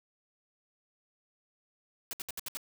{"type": "noise bursts", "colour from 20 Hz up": "white", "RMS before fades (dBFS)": -38, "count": 6, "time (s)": [2.11, 2.571], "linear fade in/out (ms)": 0, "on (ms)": 21, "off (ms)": 67, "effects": []}